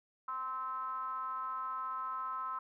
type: ring-modulated tone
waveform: triangle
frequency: 130.81 Hz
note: C3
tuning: in tune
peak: -31 dBFS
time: 0.28-2.59 s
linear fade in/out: 5 ms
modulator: 1170 Hz
effects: none